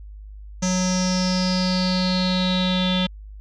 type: tone with low-pass filter sweep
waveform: square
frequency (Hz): 183.9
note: F#3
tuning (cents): -10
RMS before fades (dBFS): -21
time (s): 0.62-3.07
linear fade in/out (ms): 10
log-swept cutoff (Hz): 6200 to 3400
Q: 9.4
effects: added 51 Hz sine -36 dBFS peak until 3.4 s